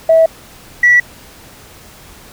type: tone pair in turn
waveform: sine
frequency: 650 / 1947.8 Hz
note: E5 / B6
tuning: -24 / -24 cents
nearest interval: octave + perfect fifth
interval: 1900 cents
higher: second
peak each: -4 dBFS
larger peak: neither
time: 0.09-0.26 / 0.83-1 s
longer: neither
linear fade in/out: 5 ms
effects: tanh soft clip ceiling 0 dBFS + pink hiss -39 dBFS RMS until 2.32 s